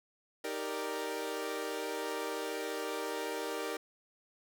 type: chord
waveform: sawtooth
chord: Eb major seventh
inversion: none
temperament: equal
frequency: 311.1 / 392 / 466.2 / 587.3 Hz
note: Eb4 / G4 / Bb4 / D5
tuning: 0 / 0 / 0 / 0 cents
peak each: -39 / -37 / -35 / -39 dBFS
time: 0.44-3.77 s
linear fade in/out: 5 ms
effects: none